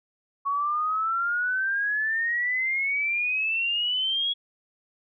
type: exponential sweep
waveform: sine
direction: up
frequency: 1108.7 to 3350 Hz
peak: -23 dBFS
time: 0.45-4.34 s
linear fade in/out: 20 ms
effects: none